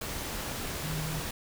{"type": "tone in noise", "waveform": "sine", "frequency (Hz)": 155.56, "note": "D#3", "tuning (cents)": 0, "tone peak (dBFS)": -33, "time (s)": [0.83, 1.2], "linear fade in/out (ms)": 5, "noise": "pink", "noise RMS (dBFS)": -36, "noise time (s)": [0.01, 1.31], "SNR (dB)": 0, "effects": []}